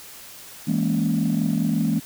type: chord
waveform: sine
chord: A# half-diminished seventh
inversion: second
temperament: equal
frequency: 164.81 / 207.7 / 233.1 / 277.2 Hz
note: E3 / G#3 / A#3 / C#4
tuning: 0 / 0 / 0 / 0 cents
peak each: -23 / -23 / -23 / -26 dBFS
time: 0.67-2 s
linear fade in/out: 10 ms
effects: tanh soft clip ceiling -13 dBFS + white hiss -42 dBFS RMS until 2.05 s